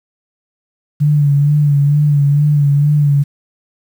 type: tone with vibrato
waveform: sine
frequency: 145.3 Hz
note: D3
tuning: 18 cents flat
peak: -8 dBFS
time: 1-3.24 s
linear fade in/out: 20 ms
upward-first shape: sine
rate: 2.2 Hz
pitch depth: 43 cents each way
effects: 7-bit